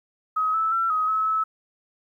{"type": "tone with pitch steps", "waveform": "sine", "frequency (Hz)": [1269, 1311, 1349, 1262, 1292, 1300], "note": ["D#6", "E6", "E6", "D#6", "E6", "E6"], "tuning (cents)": [34, -10, 40, 24, -35, -24], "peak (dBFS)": -20, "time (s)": [0.36, 1.44], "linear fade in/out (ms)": 10, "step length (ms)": 180, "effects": ["10-bit"]}